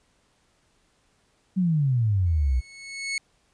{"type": "exponential sweep", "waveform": "sine", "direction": "down", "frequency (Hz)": [193.4, 59.5], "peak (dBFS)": -19, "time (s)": [1.56, 2.61], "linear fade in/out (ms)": 20}
{"type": "tone with exponential growth", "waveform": "sawtooth", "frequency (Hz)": 2200, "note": "C#7", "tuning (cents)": -14, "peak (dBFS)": -21, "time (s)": [2.26, 3.18], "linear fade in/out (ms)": 2, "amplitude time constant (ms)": 200}
{"effects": ["pink hiss -66 dBFS RMS until 3.53 s", "resampled to 22050 Hz"]}